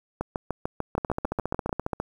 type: two click trains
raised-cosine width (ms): 1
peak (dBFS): -13 / -13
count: 11 / 16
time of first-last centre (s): 0.21-1.694 / 0.98-2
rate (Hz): 6.74 / 14.7
effects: 8-bit